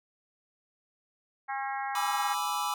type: harmonic tone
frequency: 270.7 Hz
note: C#4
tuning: 41 cents flat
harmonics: 3 / 4 / 5 / 6 / 7 / 8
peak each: -33 / -39 / -42 / -40 / -42 / -45 dBFS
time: 1.48-2.35 s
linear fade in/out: 20 ms
type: chord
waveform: square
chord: E dominant seventh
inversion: first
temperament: equal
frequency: 830.6 / 987.8 / 1174.7 / 1318.5 Hz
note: G#5 / B5 / D6 / E6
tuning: 0 / 0 / 0 / 0 cents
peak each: -35 / -35 / -35 / -37 dBFS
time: 1.95-2.74 s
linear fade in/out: 2 ms
effects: none